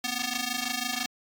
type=ring-modulated tone; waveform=5% pulse; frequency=494.8 Hz; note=B4; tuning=3 cents sharp; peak=-14 dBFS; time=0.04-1.06 s; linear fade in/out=2 ms; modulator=1250 Hz; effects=AAC 64 kbps